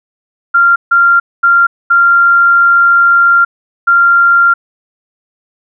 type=tone bursts at uneven times; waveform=sine; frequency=1387 Hz; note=F6; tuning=12 cents flat; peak=-4 dBFS; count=5; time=0.54-0.76 / 0.91-1.2 / 1.43-1.67 / 1.9-3.45 / 3.87-4.54 s; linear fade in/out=10 ms; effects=none